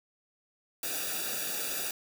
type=noise with comb filter; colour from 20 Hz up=white; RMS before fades=-34 dBFS; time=0.83-1.91 s; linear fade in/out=2 ms; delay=0.95 ms; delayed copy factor=-0.95; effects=none